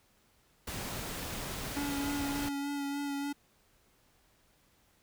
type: noise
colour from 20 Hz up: pink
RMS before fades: -39 dBFS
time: 0.67-2.49 s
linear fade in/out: 5 ms
type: tone with vibrato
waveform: square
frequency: 283.1 Hz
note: C#4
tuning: 37 cents sharp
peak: -34 dBFS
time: 1.76-3.33 s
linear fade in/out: 10 ms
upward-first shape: sine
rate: 3.4 Hz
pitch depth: 18 cents each way
effects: pink hiss -68 dBFS RMS until 5.02 s